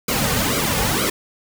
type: noise with flanger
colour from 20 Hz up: pink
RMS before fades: -20 dBFS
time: 0.08-1.1 s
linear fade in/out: 5 ms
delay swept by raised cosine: 1.1 to 3.1 ms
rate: 2.1 Hz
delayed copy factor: -0.85
effects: none